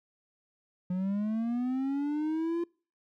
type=linear sweep; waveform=triangle; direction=up; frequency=178.4 to 345.1 Hz; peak=-26 dBFS; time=0.9-2.64 s; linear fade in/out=5 ms; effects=noise-tail reverb RT60 0.4 s tail -26 dB re dry